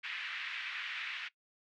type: band-pass noise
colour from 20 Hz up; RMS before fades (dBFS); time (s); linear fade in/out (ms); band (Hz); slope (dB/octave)
pink; -41; 0.03-1.29; 20; 1700 to 3000; 24
effects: noise-tail reverb RT60 0.1 s tail -19 dB re dry